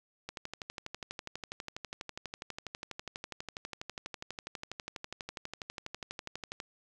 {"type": "click train", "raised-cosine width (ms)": 0.2, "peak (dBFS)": -22, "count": 78, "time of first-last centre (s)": [0.29, 6.601], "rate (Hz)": 12.2, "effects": []}